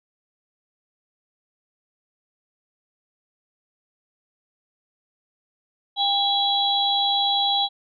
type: tone cluster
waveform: sine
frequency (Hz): 800 / 3343 / 3925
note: G5 / G#7 / B7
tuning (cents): +35 / +11 / -11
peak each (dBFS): -23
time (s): 5.96-7.69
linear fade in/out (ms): 50
effects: none